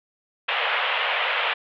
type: band-pass noise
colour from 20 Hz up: white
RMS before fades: -24 dBFS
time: 0.48-1.54 s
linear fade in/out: 10 ms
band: 500 to 3200 Hz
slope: 48 dB/octave
effects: none